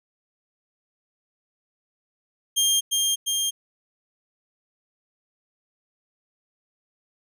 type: tone with echo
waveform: 20% pulse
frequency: 3203 Hz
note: G7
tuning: 37 cents sharp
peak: -13 dBFS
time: 2.56-2.81 s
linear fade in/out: 20 ms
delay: 350 ms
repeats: 2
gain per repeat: -2 dB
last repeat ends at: 3.51 s
effects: none